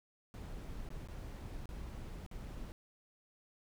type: noise with dropouts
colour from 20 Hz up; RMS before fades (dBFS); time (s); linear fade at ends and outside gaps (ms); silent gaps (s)
brown; -45; 0.34-2.72; 0; 0.889-0.904 / 1.074-1.086 / 1.656-1.691 / 2.263-2.313
effects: none